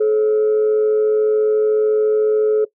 sine tone pair together, 429.1 / 543.1 Hz, A4 / C#5, -43 / -36 cents, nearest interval major third, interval 407 cents, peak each -11 / -23 dBFS, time 0-2.65 s, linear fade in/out 10 ms, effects noise-tail reverb RT60 0.1 s tail -19 dB re dry + tanh soft clip ceiling -9 dBFS

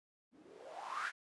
violet noise with low-pass filter sweep, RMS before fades -45 dBFS, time 0.31-1.12 s, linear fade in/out 50 ms, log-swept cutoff 240 to 1700 Hz, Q 6.5, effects resampled to 24000 Hz

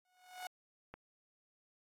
sawtooth tone with exponential growth, 732 Hz, F#5, 19 cents flat, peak -36 dBFS, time 0.05-0.47 s, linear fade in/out 2 ms, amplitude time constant 91 ms
click, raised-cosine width 0.5 ms, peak -33 dBFS, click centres 0.94 s
effects AAC 48 kbps

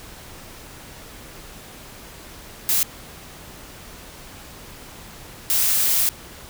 blue noise bursts at uneven times, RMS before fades -19 dBFS, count 2, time 2.69-2.83 / 5.5-6.09 s, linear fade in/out 0 ms, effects pink hiss -41 dBFS RMS until 6.49 s

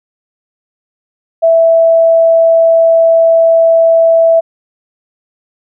sine tone, 659.3 Hz, E5, in tune, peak -4 dBFS, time 1.42-4.41 s, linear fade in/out 20 ms, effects none

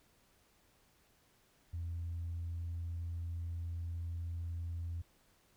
sine tone, 84.7 Hz, E2, 48 cents sharp, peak -36 dBFS, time 1.73-5.02 s, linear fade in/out 10 ms, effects tanh soft clip ceiling -34 dBFS + pink hiss -70 dBFS RMS until 5.56 s

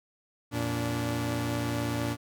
sawtooth tone cluster, 86 / 116.5 / 289.1 Hz, F2 / A#2 / D4, -26 / -1 / -27 cents, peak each -35 / -27 / -28 dBFS, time 0.51-2.17 s, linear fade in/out 50 ms, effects none

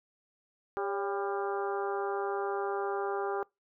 harmonic tone with a mistuned harmonic, 199.2 Hz, G3, 28 cents sharp, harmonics 2 / 3 / 4 / 5 / 6 / 7 / 8, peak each -33 / -42 / -36 / -44 / -40 / -43 / -50 dBFS, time 0.77-3.43 s, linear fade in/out 0 ms, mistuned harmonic 3, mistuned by -92 cents, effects noise-tail reverb RT60 0.2 s tail -25 dB re dry

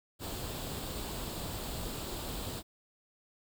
pink noise with comb filter, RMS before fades -39 dBFS, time 0.19-2.63 s, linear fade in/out 50 ms, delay 0.25 ms, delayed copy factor +0.5, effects none

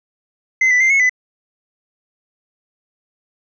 triangle tone with pitch steps, 2056 / 1985 / 2086 / 2188 / 2006 Hz, C7 / B6 / C7 / C#7 / B6, -31 / +8 / -6 / -23 / +26 cents, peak -9 dBFS, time 0.61-1.095 s, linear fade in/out 5 ms, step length 97 ms, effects resampled to 16000 Hz

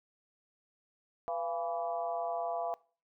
harmonic tone with a mistuned harmonic, 164.81 Hz, E3, in tune, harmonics 3 / 4 / 5 / 6 / 7, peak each -42 / -34 / -42 / -43 / -45 dBFS, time 1.28-2.74 s, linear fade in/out 0 ms, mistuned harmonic 4, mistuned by +64 cents, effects noise-tail reverb RT60 0.4 s tail -22 dB re dry

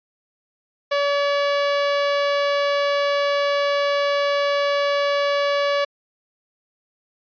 sawtooth tone, 570 Hz, C#5, 48 cents sharp, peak -14 dBFS, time 0.91-5.85 s, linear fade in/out 10 ms, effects resampled to 11025 Hz

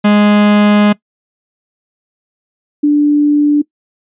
45% pulse / sine tone pair in turn, 207.7 / 293.7 Hz, G#3 / D4, 0 / 0 cents, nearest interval tritone, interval 600 cents, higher second, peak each -6 dBFS, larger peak neither, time 0.04-0.93 / 2.83-3.62 s, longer first, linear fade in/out 10 ms, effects noise-tail reverb RT60 0.1 s tail -21 dB re dry + resampled to 8000 Hz

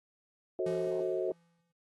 sine chord, F# diminished seventh, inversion none, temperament just, 370 / 444 / 532.8 / 639.4 Hz, F#4 / A4 / C5 / Eb5, 0 / +16 / +31 / +47 cents, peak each -32 / -37 / -37 / -37 dBFS, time 0.59-1.32 s, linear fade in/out 2 ms
square tone with exponential decay, 169.3 Hz, E3, 46 cents sharp, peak -38 dBFS, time 0.66-1.72 s, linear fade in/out 5 ms, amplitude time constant 230 ms
effects noise-tail reverb RT60 0.1 s tail -24 dB re dry + AAC 32 kbps

